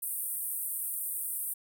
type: band-pass noise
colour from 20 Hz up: white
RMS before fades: -35 dBFS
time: 0.02-1.54 s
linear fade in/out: 10 ms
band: 8500 to 16000 Hz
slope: 96 dB/octave
effects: none